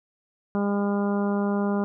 harmonic tone, 202.1 Hz, G#3, 47 cents flat, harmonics 1 / 2 / 3 / 4 / 5 / 6 / 7, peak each -23 / -29 / -33 / -35 / -37 / -39 / -40 dBFS, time 0.55-1.84 s, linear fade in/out 0 ms, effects none

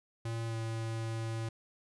square tone with pitch glide, 114.6 to 113.09 Hz, A#2 to A2, -29 to +48 cents, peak -35 dBFS, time 0.25-1.49 s, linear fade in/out 5 ms, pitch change -23 cents, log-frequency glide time 0.47-0.55 s, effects resampled to 24000 Hz

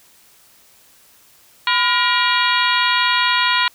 harmonic tone with a mistuned harmonic, 475.2 Hz, A#4, 33 cents sharp, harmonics 2 / 3 / 4 / 5 / 6 / 7 / 8 / 9, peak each -19 / -21 / -22 / -23 / -24 / -24 / -25 / -26 dBFS, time 1.67-3.68 s, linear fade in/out 2 ms, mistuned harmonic 2, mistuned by +90 cents, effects white hiss -51 dBFS RMS until 3.74 s

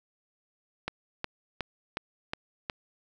click train, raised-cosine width 0.3 ms, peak -15 dBFS, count 6, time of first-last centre 0.88-2.698 s, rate 2.75 Hz, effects none

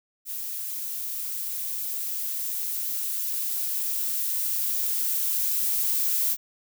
violet noise with level ramp, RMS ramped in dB -33 to -24 dBFS, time 0.25-6.37 s, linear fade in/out 50 ms, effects none

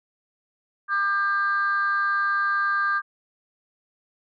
sine tone pair together, 1197 / 1592.7 Hz, D6 / G6, +33 / +27 cents, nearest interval perfect fourth, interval 494 cents, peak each -22 dBFS, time 0.88-3.02 s, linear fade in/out 50 ms, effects tanh soft clip ceiling -15 dBFS

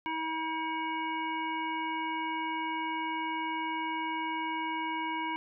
harmonic tone, 320 Hz, D#4, 49 cents sharp, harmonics 1 / 3 / 5 / 7 / 9, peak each -38 / -33 / -44 / -39 / -45 dBFS, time 0.06-5.36 s, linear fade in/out 0 ms, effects none

